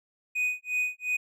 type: tone with tremolo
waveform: triangle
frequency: 2489 Hz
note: D#7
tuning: in tune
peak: -22 dBFS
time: 0.35-1.17 s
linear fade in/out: 10 ms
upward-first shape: sine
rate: 2.8 Hz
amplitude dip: 100%
effects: none